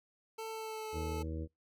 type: tone with pitch glide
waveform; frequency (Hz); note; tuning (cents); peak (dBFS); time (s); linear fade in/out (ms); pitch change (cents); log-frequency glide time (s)
25% pulse; 444.4 to 434.5; A4 to A4; +17 to -22; -36; 0.38-1.23; 10; -39; 0.49-0.9
type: harmonic tone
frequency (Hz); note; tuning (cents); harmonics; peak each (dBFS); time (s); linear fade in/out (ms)
79.8; D#2; +44; 1 / 2 / 3 / 4 / 5 / 6 / 7; -38 / -46 / -49 / -44 / -55 / -48 / -54; 0.92-1.48; 50
effects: noise-tail reverb RT60 0.2 s tail -26 dB re dry